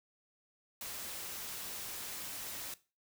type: noise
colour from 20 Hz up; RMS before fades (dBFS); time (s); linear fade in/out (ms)
white; -43; 0.81-2.74; 2
effects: noise-tail reverb RT60 0.3 s tail -17 dB re dry